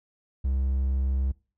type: tone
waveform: triangle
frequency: 66.4 Hz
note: C2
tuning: 26 cents sharp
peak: -21 dBFS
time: 0.44-1.32 s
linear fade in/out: 10 ms
effects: noise-tail reverb RT60 0.4 s tail -24 dB re dry